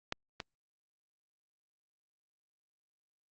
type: clicks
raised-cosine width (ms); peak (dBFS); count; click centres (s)
0.2; -15 / -19; 2; 0.124 / 0.402
effects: low-pass 5000 Hz 12 dB/octave + Opus 48 kbps